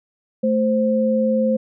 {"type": "tone pair together", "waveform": "sine", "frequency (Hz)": [220, 522.8], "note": ["A3", "C5"], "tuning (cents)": [0, -1], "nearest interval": "octave + minor third", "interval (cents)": 1499, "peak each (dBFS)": -18, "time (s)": [0.43, 1.57], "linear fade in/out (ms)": 10, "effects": []}